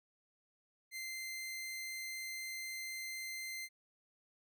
sawtooth tone, 2081 Hz, C7, 10 cents flat, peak -38 dBFS, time 0.91-3.69 s, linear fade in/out 50 ms, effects none

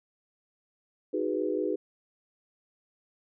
sine chord, G# minor seventh, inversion second, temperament equal, 311.1 / 370 / 415.3 / 493.9 Hz, D#4 / F#4 / G#4 / B4, 0 / 0 / 0 / 0 cents, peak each -32 / -32 / -32 / -33 dBFS, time 1.13-1.76 s, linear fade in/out 10 ms, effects none

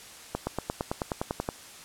accelerating click train, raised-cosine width 1 ms, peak -14 dBFS, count 12, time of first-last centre 0.35-1.489 s, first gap 120 ms, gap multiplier 0.97, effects white hiss -47 dBFS RMS until 1.84 s + low-pass 10000 Hz 12 dB/octave

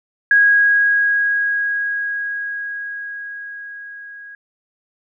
sine tone with level ramp, 1647 Hz, G#6, 15 cents flat, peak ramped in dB -8 to -34 dBFS, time 0.31-4.35 s, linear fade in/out 2 ms, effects none

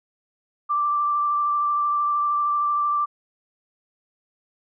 sine tone with vibrato, 1174.7 Hz, D6, in tune, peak -19 dBFS, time 0.69-3.06 s, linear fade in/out 20 ms, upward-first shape triangle, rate 13 Hz, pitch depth 15 cents each way, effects none

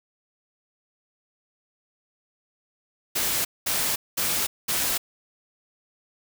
white noise bursts, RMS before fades -25 dBFS, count 4, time 3.15-4.98 s, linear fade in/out 10 ms, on 300 ms, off 210 ms, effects none

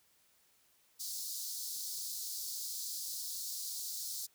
pink high-pass noise, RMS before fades -41 dBFS, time 0.99-4.27 s, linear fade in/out 20 ms, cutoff 4200 Hz, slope 48 dB/octave, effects white hiss -70 dBFS RMS until 4.34 s

